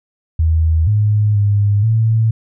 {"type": "tone with pitch steps", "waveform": "sine", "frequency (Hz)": [80.4, 105.3, 102.4, 111.9], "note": ["E2", "G#2", "G#2", "A2"], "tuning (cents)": [-43, 24, -24, 30], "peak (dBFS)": -10, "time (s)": [0.39, 2.31], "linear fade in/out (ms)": 5, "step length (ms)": 480, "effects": []}